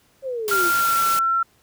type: exponential sweep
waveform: sine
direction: down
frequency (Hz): 551 to 327.3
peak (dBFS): -24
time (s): 0.22-0.72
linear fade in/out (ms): 50
type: noise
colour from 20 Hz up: white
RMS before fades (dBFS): -27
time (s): 0.48-1.19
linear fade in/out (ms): 0
type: tone with pitch glide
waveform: sine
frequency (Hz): 1387 to 1350.6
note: F6 to E6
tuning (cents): -12 to +42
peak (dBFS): -17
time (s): 0.51-1.43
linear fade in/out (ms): 5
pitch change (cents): -46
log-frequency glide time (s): 0.74-1.03
effects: pink hiss -59 dBFS RMS until 1.62 s + high-pass 60 Hz 12 dB/octave